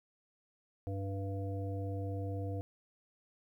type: harmonic tone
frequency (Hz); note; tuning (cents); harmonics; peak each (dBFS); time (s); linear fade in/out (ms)
98; G2; 0; 1 / 3 / 5 / 7; -36 / -44 / -44 / -48; 0.87-2.61; 0
effects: 12-bit